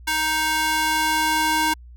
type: tone with high-pass filter sweep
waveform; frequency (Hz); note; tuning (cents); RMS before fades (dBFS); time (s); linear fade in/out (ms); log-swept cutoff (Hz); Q
square; 312.4; D#4; +7; -21; 0.07-1.74; 10; 1300 to 730; 1.1
effects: added 60 Hz sine -40 dBFS peak until 1.96 s